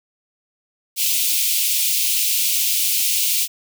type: high-pass noise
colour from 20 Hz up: white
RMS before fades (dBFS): -19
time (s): 0.96-3.48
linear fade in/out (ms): 50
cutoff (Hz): 2400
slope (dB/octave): 48
effects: none